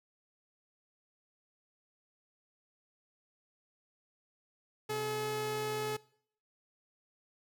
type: tone pair together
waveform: sawtooth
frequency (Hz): 129 / 427.7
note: C3 / A4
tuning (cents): -24 / -49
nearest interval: octave + major sixth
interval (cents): 2075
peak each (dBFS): -39 / -30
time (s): 4.89-5.97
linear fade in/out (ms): 10
effects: noise-tail reverb RT60 0.6 s tail -22 dB re dry